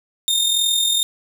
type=tone with amplitude modulation; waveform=sawtooth; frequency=3653 Hz; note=A#7; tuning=36 cents flat; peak=-11 dBFS; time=0.28-1.03 s; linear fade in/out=0 ms; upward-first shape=sine; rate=42.1 Hz; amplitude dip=45%; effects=none